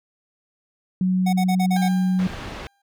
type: tone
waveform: sine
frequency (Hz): 185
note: F#3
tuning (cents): 0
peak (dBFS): -17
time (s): 1.01-2.27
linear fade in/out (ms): 2
type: tone bursts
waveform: square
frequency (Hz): 740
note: F#5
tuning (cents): 0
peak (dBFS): -24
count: 6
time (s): 1.26-1.886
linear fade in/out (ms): 10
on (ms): 71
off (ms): 40
type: tone with exponential decay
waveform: 30% pulse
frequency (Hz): 799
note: G5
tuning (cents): +33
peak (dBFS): -24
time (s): 1.76-2.82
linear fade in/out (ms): 5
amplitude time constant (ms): 230
type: low-pass noise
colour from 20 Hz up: pink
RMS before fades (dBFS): -34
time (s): 2.19-2.67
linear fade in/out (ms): 0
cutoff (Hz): 3500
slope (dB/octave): 12
effects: none